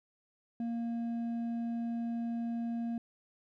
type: tone with hard clipping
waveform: sine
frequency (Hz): 233.1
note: A#3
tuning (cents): 0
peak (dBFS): -34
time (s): 0.6-2.98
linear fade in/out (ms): 2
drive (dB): 4
effects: none